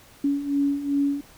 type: beating tone pair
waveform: sine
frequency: 280.5 / 283.1 Hz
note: C#4 / C#4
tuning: +21 / +37 cents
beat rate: 2.6 Hz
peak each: -27 / -22 dBFS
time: 0.24-1.21 s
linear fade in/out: 5 ms
effects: pink hiss -51 dBFS RMS until 1.37 s